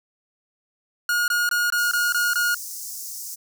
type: tone bursts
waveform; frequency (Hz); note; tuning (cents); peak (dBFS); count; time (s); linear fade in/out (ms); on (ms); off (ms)
45% pulse; 1435; F6; +47; -19; 7; 1.09-2.546; 2; 190; 21
type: high-pass noise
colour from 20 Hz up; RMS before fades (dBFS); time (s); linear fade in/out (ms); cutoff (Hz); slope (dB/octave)
pink; -34; 1.77-3.36; 20; 5300; 48
effects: none